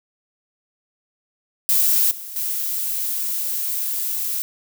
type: noise with level steps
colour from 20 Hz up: violet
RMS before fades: -17 / -34 / -24 dBFS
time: 1.69-4.42 s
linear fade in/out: 0 ms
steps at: 2.11 / 2.36 s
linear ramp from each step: 2 ms
effects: none